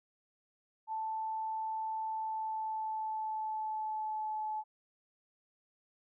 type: tone with pitch glide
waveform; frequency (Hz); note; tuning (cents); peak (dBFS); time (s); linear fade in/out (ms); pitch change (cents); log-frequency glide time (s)
sine; 880 to 861.9; A5 to A5; 0 to -36; -34; 0.87-4.64; 50; -36; 2.07-4.42
effects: none